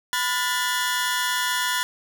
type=tone cluster; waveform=sawtooth; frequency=997 / 1441 / 1767 / 3357 Hz; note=B5 / F#6 / A6 / G#7; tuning=+16 / -46 / +7 / +18 cents; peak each=-23 / -24 / -24 / -27 dBFS; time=0.13-1.83 s; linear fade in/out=0 ms; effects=none